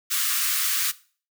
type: high-pass noise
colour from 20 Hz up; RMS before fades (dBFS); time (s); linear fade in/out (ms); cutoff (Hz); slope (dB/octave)
white; -24; 0.1-0.92; 20; 1100; 96
effects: noise-tail reverb RT60 0.4 s tail -18 dB re dry